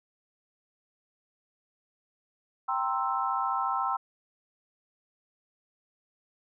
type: chord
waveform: sine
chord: C dominant seventh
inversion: second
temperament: equal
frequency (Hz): 784 / 932.3 / 1046.5 / 1318.5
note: G5 / Bb5 / C6 / E6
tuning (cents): 0 / 0 / 0 / 0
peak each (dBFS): -32 / -34 / -31 / -31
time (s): 2.68-3.97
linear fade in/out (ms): 10
effects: none